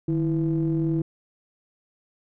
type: ring-modulated tone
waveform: triangle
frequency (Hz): 87.31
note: F2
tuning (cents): 0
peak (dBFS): -16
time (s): 0.08-1.02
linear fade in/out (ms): 5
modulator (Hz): 241
effects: none